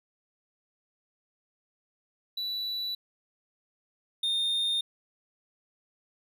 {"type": "tone pair in turn", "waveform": "triangle", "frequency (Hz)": [3951, 3651], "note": ["B7", "A#7"], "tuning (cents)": [0, -37], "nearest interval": "minor second", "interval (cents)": 137, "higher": "first", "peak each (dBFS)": [-29, -24], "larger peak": "second", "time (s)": [[2.37, 2.95], [4.23, 4.81]], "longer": "neither", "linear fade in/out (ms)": 5, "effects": []}